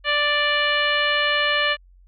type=harmonic tone with a mistuned harmonic; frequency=587.3 Hz; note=D5; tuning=in tune; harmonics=1 / 2 / 3 / 4 / 5 / 6 / 7; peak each=-26 / -26 / -22 / -26 / -24 / -32 / -33 dBFS; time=0.04-1.77 s; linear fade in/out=50 ms; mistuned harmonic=7; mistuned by=+29 cents; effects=added 45 Hz sine -48 dBFS peak until 2.07 s